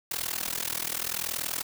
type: noise with amplitude modulation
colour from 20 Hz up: white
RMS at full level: -28 dBFS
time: 0.11-1.63 s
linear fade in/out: 5 ms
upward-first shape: sine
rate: 40.8 Hz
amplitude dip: 95%
effects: none